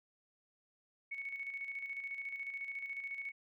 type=tone with tremolo; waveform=sine; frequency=2217 Hz; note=C#7; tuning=in tune; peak=-38 dBFS; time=1.11-3.32 s; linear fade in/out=10 ms; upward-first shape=square; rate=14 Hz; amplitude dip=50%; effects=none